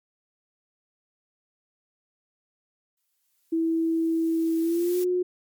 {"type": "noise with exponential growth", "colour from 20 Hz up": "blue", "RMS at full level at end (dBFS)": -37, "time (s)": [2.97, 5.04], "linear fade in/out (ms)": 2, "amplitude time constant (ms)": 450}
{"type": "tone with pitch glide", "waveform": "sine", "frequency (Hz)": [327.2, 361], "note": ["E4", "F#4"], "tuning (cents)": [-13, -43], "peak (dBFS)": -21, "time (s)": [3.52, 5.23], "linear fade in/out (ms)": 10, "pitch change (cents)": 170, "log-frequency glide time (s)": [4.61, 4.99]}
{"effects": ["MP3 96 kbps"]}